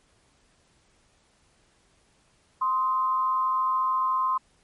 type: tone pair together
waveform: sine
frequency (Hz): 1043 / 1257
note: C6 / D#6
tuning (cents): -6 / +17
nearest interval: minor third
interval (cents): 323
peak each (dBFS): -22 / -31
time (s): 2.61-4.38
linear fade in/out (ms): 10
effects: pink hiss -64 dBFS RMS until 4.63 s + MP3 48 kbps